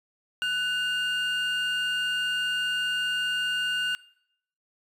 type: tone pair together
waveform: triangle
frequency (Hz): 1490 / 2815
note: F#6 / F7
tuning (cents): +12 / +13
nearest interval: major seventh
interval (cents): 1101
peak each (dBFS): -25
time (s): 0.42-3.95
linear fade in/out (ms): 0
effects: noise-tail reverb RT60 0.7 s tail -22 dB re dry + tanh soft clip ceiling -18 dBFS